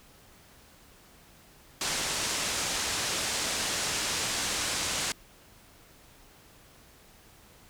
white low-pass noise, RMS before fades -31 dBFS, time 1.81-5.12 s, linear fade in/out 2 ms, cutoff 8200 Hz, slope 24 dB/octave, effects pink hiss -56 dBFS RMS until 7.69 s

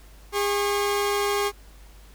sawtooth tone pair together, 406.8 / 1089 Hz, G#4 / C#6, -36 / -31 cents, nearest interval octave + perfect fourth, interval 1705 cents, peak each -19 / -25 dBFS, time 0.32-1.52 s, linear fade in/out 50 ms, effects added 50 Hz sine -46 dBFS peak until 2.14 s + pink hiss -54 dBFS RMS until 2.14 s

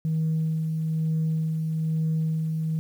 sine tone with tremolo, 159.1 Hz, D#3, 39 cents sharp, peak -20 dBFS, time 0.05-2.79 s, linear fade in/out 0 ms, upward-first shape sine, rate 1.1 Hz, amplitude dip 35%, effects tanh soft clip ceiling -19 dBFS + 9-bit

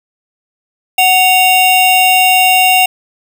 square tone pair together, 740 / 2779 Hz, F#5 / F7, 0 / -9 cents, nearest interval octave + major seventh, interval 2291 cents, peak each -10 dBFS, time 0.98-2.86 s, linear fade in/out 5 ms, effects none

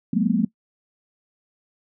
sine tone cluster, 180 / 208.7 / 231.5 / 253.7 Hz, F#3 / G#3 / A#3 / B3, -47 / +9 / -12 / +47 cents, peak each -23 / -22 / -22 / -26 dBFS, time 0.13-0.45 s, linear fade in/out 5 ms, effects noise-tail reverb RT60 0.1 s tail -20 dB re dry

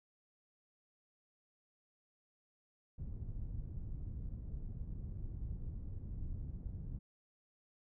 pink low-pass noise, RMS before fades -43 dBFS, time 2.98-6.99 s, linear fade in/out 10 ms, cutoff 120 Hz, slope 12 dB/octave, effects none

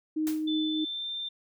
sine tone with tremolo, 311.1 Hz, D#4, in tune, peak -25 dBFS, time 0.16-0.85 s, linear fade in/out 10 ms, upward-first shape triangle, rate 3.1 Hz, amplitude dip 35%
white noise with exponential decay, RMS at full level -36 dBFS, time 0.27-0.5 s, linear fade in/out 0 ms, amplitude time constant 49 ms
sine tone with pitch glide, 3520 to 3582 Hz, A7 to A7, 0 to +30 cents, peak -32 dBFS, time 0.47-1.29 s, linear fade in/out 10 ms, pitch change +30 cents, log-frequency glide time 0.7-1.08 s
effects none

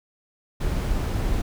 brown noise, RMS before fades -24 dBFS, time 0.6-1.42 s, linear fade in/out 10 ms, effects none

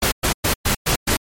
pink noise bursts, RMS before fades -18 dBFS, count 6, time 0.02-1.17 s, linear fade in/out 10 ms, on 100 ms, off 110 ms, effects MP3 64 kbps

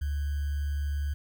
sine tone with sample-and-hold, 72 Hz, D2, 34 cents flat, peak -27 dBFS, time 0.01-1.14 s, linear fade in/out 10 ms, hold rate 1575 Hz, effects none

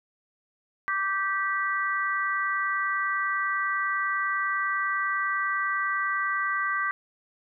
harmonic tone, 390 Hz, G4, 9 cents flat, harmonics 3 / 4 / 5, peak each -28 / -29 / -30 dBFS, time 0.88-6.91 s, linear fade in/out 0 ms, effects none

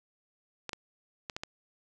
clicks, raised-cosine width 0.2 ms, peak -19 dBFS, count 5, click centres 0.693 / 0.732 / 1.298 / 1.365 / 1.435 s, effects none

